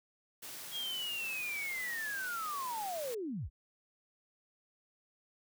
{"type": "high-pass noise", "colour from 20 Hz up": "white", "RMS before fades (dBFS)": -46, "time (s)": [0.42, 3.15], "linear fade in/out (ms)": 10, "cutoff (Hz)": 110, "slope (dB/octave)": 24}
{"type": "linear sweep", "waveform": "sine", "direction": "down", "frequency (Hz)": [3309, 32], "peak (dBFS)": -36, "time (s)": [0.71, 3.5], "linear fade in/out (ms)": 50}
{"effects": []}